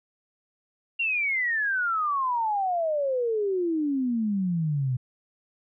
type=exponential sweep; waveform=sine; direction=down; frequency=2794 to 122.7 Hz; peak=-23 dBFS; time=0.99-4.97 s; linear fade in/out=10 ms; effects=none